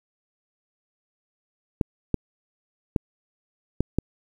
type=clicks; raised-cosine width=3 ms; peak=-8 dBFS; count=5; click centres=1.812 / 2.143 / 2.962 / 3.806 / 3.986 s; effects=8-bit